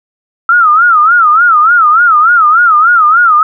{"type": "tone with vibrato", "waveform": "sine", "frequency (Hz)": 1318.5, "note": "E6", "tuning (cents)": 0, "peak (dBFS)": -3, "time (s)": [0.49, 3.43], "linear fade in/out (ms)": 2, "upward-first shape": "sine", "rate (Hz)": 3.4, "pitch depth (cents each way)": 160, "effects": []}